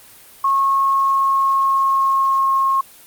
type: tone with pitch glide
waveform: sine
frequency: 1091 to 1079.1 Hz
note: C#6 to C#6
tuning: -28 to -47 cents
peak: -13 dBFS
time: 0.44-2.81 s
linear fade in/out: 5 ms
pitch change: -19 cents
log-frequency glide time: 0.67-2.58 s
effects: white hiss -44 dBFS RMS until 3.06 s + Opus 32 kbps